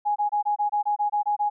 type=tone bursts; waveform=sine; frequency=830.6 Hz; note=G#5; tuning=in tune; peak=-20 dBFS; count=11; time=0.05-1.5 s; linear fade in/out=20 ms; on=110 ms; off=24 ms; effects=none